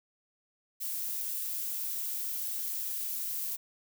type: noise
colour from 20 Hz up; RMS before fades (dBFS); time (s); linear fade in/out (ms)
violet; -35; 0.8-3.57; 20
effects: none